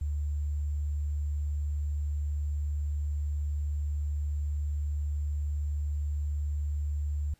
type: tone with sample-and-hold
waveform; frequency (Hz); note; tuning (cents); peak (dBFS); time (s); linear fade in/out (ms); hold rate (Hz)
sine; 73.42; D2; 0; -28; 0.01-7.34; 5; 7350
effects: pink hiss -68 dBFS RMS until 7.39 s + resampled to 32000 Hz